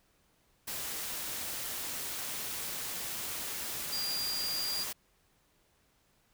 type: tone in noise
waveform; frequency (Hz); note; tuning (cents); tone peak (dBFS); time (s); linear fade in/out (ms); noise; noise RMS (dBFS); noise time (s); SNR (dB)
sine; 4785; D8; +32; -33; 3.92-4.84; 10; white; -38; 0.67-4.93; +2
effects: pink hiss -70 dBFS RMS until 6.33 s